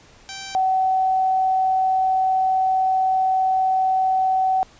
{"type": "tone pair in turn", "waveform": ["5% pulse", "sine"], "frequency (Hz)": [779, 755.9], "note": ["G5", "F#5"], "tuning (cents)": [-11, 37], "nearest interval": "minor second", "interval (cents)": 52, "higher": "first", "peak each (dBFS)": [-19, -16], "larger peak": "second", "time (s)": [[0.29, 0.55], [0.55, 4.63]], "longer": "second", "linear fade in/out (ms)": 0, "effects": ["pink hiss -50 dBFS RMS until 4.79 s", "resampled to 16000 Hz"]}